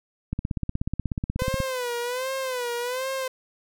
click train, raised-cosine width 5 ms, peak -14 dBFS, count 22, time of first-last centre 0.33-1.603 s, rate 16.5 Hz
sawtooth tone with vibrato, 504 Hz, B4, 35 cents sharp, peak -23 dBFS, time 1.39-3.28 s, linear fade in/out 5 ms, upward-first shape sine, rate 1.3 Hz, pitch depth 100 cents each way
effects none

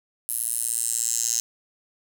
10% pulse tone with high-pass filter sweep, 116.54 Hz, A#2, in tune, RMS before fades -26 dBFS, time 0.29-1.4 s, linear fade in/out 0 ms, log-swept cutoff 11000 to 6500 Hz, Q 4.9, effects none

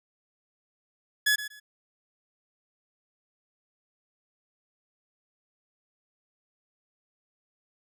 sawtooth tone with echo, 1698 Hz, G#6, 38 cents sharp, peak -17 dBFS, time 1.26-1.36 s, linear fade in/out 10 ms, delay 120 ms, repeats 2, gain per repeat -13 dB, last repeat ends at 1.6 s, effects none

